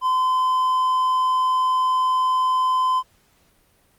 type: tone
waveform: triangle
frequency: 1025 Hz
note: C6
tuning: 36 cents flat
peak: -15 dBFS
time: 0.01-3.03 s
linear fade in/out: 50 ms
effects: pink hiss -60 dBFS RMS until 3.98 s + Opus 32 kbps